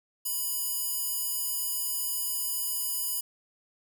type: tone with high-pass filter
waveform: square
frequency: 987.8 Hz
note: B5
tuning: in tune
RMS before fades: -31 dBFS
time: 0.25-3.21 s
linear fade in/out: 10 ms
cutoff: 10000 Hz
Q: 0.64
effects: none